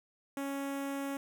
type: tone with notch filter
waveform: sawtooth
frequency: 277.2 Hz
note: C#4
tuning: in tune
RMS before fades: -37 dBFS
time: 0.37-1.17 s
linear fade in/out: 2 ms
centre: 4400 Hz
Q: 1.2
effects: none